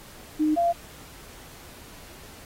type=tone pair in turn; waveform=sine; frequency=306.6 / 686.4 Hz; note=D#4 / F5; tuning=-25 / -30 cents; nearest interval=octave + major second; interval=1395 cents; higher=second; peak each=-19 dBFS; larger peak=neither; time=0.39-0.56 / 0.56-0.73 s; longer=neither; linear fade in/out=20 ms; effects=pink hiss -47 dBFS RMS until 2.45 s + AAC 48 kbps